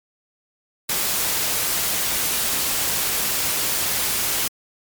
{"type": "noise", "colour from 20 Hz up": "white", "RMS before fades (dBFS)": -22, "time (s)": [0.89, 4.48], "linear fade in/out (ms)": 5, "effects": ["MP3 96 kbps"]}